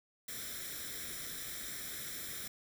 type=noise with comb filter; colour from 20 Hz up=white; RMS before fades=-43 dBFS; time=0.28-2.48 s; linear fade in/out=5 ms; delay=0.54 ms; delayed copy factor=+0.75; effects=none